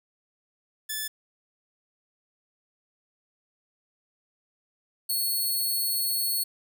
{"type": "tone pair in turn", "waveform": "5% pulse", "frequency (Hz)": [1736, 4374], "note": ["A6", "C#8"], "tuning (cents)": [-24, -24], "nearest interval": "octave + major third", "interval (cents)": 1600, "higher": "second", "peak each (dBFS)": [-19, -18], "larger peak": "second", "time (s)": [[0.89, 1.08], [5.09, 6.44]], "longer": "second", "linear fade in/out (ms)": 10, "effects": []}